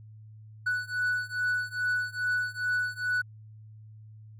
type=beating tone pair; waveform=triangle; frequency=1480 / 1482.4 Hz; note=F#6 / F#6; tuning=0 / +3 cents; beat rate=2.4 Hz; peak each=-29 / -28 dBFS; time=0.66-3.22 s; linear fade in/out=10 ms; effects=added 108 Hz sine -46 dBFS peak until 4.39 s